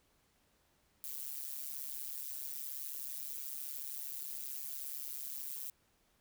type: noise with amplitude modulation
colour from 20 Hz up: violet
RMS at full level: -39 dBFS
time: 1.04-5.7 s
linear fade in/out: 0 ms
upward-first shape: sine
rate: 139 Hz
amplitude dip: 95%
effects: pink hiss -73 dBFS RMS until 6.2 s